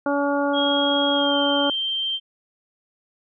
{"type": "harmonic tone", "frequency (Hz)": 284.1, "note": "C#4", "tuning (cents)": 43, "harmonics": [1, 2, 3, 4, 5], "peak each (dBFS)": [-23, -23, -27, -31, -29], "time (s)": [0.06, 1.7], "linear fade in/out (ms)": 2}
{"type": "tone with pitch glide", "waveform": "sine", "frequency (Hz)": [3280, 3143], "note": ["G#7", "G7"], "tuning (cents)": [-22, 4], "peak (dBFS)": -22, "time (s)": [0.53, 2.2], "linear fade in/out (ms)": 50, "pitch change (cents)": -74, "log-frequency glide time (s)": [1.13, 1.37]}
{"effects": []}